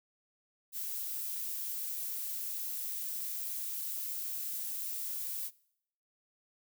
violet noise, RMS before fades -38 dBFS, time 0.72-5.51 s, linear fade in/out 50 ms, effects noise-tail reverb RT60 0.7 s tail -22 dB re dry

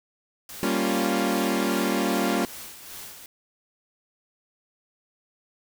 white noise with tremolo, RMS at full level -39 dBFS, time 0.49-3.26 s, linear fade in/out 2 ms, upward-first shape sine, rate 2.5 Hz, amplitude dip 50%
sawtooth chord, G half-diminished seventh, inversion none, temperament equal, 196 / 233.1 / 277.2 / 349.2 Hz, G3 / Bb3 / Db4 / F4, 0 / 0 / 0 / 0 cents, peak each -24 dBFS, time 0.63-2.45 s, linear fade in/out 0 ms
effects none

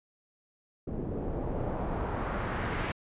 pink noise with low-pass filter sweep, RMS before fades -33 dBFS, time 0.87-2.92 s, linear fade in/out 5 ms, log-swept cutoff 360 to 2200 Hz, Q 1.2, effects resampled to 8000 Hz

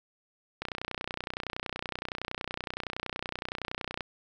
click train, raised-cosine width 0.3 ms, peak -17 dBFS, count 105, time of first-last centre 0.62-4.008 s, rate 30.7 Hz, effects none

